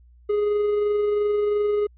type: tone with amplitude modulation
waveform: triangle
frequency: 415.3 Hz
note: G#4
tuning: in tune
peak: -16 dBFS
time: 0.29-1.87 s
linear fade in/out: 10 ms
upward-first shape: sine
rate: 22.9 Hz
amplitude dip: 25%
effects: added 60 Hz sine -49 dBFS peak until 1.97 s + resampled to 8000 Hz